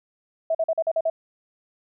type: tone bursts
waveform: sine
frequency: 650 Hz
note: E5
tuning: 24 cents flat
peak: -19 dBFS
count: 7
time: 0.5-1.1 s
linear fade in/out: 5 ms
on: 48 ms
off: 44 ms
effects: none